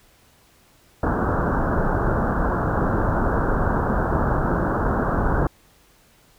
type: low-pass noise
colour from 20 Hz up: pink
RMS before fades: -21 dBFS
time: 1.03-5.47 s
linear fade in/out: 2 ms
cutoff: 1600 Hz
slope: 96 dB/octave
effects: pink hiss -56 dBFS RMS until 6.38 s